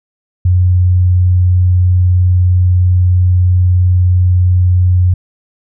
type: tone with vibrato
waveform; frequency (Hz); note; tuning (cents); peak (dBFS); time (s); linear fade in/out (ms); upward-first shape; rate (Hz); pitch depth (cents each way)
sine; 90.3; F#2; -42; -6; 0.45-5.14; 5; triangle; 20; 39
effects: none